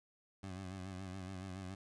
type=tone with vibrato; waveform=20% pulse; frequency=94 Hz; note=F#2; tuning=28 cents sharp; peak=-39 dBFS; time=0.43-1.75 s; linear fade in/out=5 ms; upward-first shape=sine; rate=7.1 Hz; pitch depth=64 cents each way; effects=resampled to 22050 Hz + 12-bit